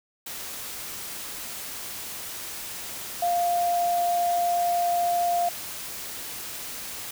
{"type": "tone in noise", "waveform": "sine", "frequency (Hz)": 698.5, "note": "F5", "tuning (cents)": 0, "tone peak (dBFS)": -21, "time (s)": [3.22, 5.49], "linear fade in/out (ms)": 5, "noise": "white", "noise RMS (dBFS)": -36, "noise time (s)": [0.26, 7.11], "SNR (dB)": 12, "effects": []}